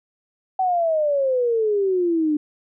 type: exponential sweep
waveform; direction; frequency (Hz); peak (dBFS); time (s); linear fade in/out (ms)
sine; down; 764 to 294.7; -17; 0.59-2.37; 5
effects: none